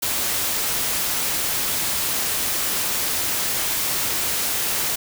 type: noise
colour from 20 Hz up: white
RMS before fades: -23 dBFS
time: 0.02-4.96 s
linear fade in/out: 10 ms
effects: none